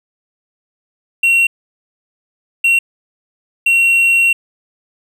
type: tone bursts at uneven times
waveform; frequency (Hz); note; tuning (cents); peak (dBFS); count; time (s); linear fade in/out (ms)
triangle; 2735; F7; -37; -7; 3; 1.23-1.47 / 2.64-2.79 / 3.66-4.33; 5
effects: none